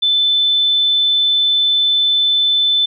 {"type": "tone", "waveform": "sine", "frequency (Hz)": 3520, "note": "A7", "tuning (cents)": 0, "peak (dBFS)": -11, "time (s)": [0.02, 2.86], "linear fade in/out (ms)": 10, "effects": []}